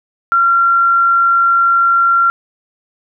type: tone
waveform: sine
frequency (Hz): 1373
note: F6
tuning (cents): -30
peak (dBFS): -8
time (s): 0.32-2.3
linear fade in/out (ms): 0
effects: none